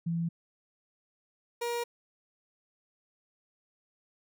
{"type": "tone pair in turn", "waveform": ["sine", "30% pulse"], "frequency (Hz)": [167.8, 474.6], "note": ["E3", "A#4"], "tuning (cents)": [31, 31], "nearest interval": "octave + tritone", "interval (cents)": 1800, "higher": "second", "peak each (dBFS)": -28, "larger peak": "neither", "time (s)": [[0.06, 0.29], [1.61, 1.84]], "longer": "neither", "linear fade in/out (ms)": 10, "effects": []}